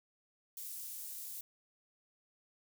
pink high-pass noise, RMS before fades -45 dBFS, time 0.57-1.41 s, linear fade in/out 2 ms, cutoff 11000 Hz, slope 12 dB/octave, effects none

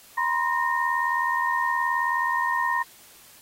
sine tone cluster, 962 / 1041 / 1845 Hz, B5 / C6 / A#6, -46 / -9 / -18 cents, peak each -26 dBFS, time 0.17-2.83 s, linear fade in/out 10 ms, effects white hiss -51 dBFS RMS until 3.41 s + AAC 48 kbps

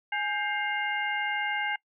sine tone cluster, 833 / 1584 / 2114 / 2815 Hz, G#5 / G6 / C7 / F7, +5 / +18 / +17 / +13 cents, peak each -32 / -32 / -32 / -37 dBFS, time 0.12-1.76 s, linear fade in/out 5 ms, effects noise-tail reverb RT60 0.1 s tail -23 dB re dry

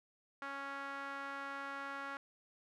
sawtooth tone with band-pass filter, 277.2 Hz, C#4, in tune, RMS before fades -44 dBFS, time 0.42-2.17 s, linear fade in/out 2 ms, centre 1400 Hz, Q 2.4, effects none

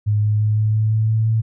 sine tone with pitch steps, 105 / 105.91 / 106.84 / 107.77 / 108.7 / 109.65 / 110.6 / 111.57 Hz, G#2 / G#2 / G#2 / A2 / A2 / A2 / A2 / A2, +19 / +34 / +50 / -35 / -21 / -6 / +9 / +25 cents, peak -14 dBFS, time 0.06-1.42 s, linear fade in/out 20 ms, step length 170 ms, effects none

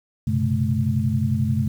sine tone cluster, 95.6 / 124 / 135.3 / 215.8 Hz, G2 / B2 / C#3 / A3, -43 / +7 / -42 / -33 cents, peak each -24 dBFS, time 0.27-1.68 s, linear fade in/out 5 ms, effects 8-bit

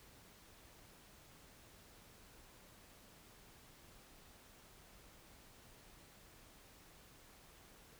silence, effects pink hiss -62 dBFS RMS until 7.99 s

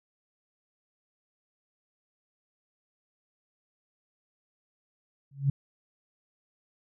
sine tone with exponential growth, 138.59 Hz, C#3, in tune, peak -18 dBFS, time 5.31-5.5 s, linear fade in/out 5 ms, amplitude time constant 41 ms, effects none

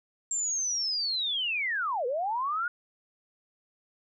sine linear two-way sweep, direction down then up, 7459 to 464 to 1460 Hz, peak -27 dBFS, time 0.31-2.68 s, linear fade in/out 2 ms, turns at 2.06 s, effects none

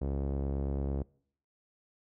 sawtooth tone with low-pass filter, 69 Hz, C#2, 7 cents flat, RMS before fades -33 dBFS, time 0.01-1.03 s, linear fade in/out 10 ms, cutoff 510 Hz, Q 1.2, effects noise-tail reverb RT60 0.6 s tail -24 dB re dry

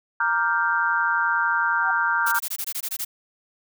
sine chord, G minor seventh, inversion first, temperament equal, 932.3 / 1174.7 / 1396.9 / 1568 Hz, Bb5 / D6 / F6 / G6, 0 / 0 / 0 / 0 cents, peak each -25 / -29 / -23 / -24 dBFS, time 0.2-2.39 s, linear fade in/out 5 ms
sine tone with exponential growth, 768 Hz, G5, 36 cents flat, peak -24 dBFS, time 1.72-1.91 s, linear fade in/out 5 ms, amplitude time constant 41 ms
blue noise bursts, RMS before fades -28 dBFS, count 10, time 2.26-3.05 s, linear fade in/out 10 ms, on 61 ms, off 20 ms
effects none

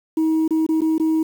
sine tone with dropouts, 318 Hz, D#4, 38 cents sharp, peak -13 dBFS, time 0.17-1.23 s, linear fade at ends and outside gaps 5 ms, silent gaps 0.479-0.507 / 0.665-0.689 / 0.808-0.817 / 0.981-0.998 s, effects tanh soft clip ceiling -14 dBFS + 7-bit

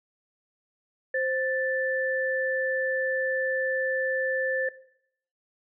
sine tone pair together, 523.3 / 1760.2 Hz, C5 / A6, 0 / 0 cents, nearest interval octave + major sixth, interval 2100 cents, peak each -27 dBFS, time 1.14-4.69 s, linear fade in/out 5 ms, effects noise-tail reverb RT60 0.7 s tail -17 dB re dry

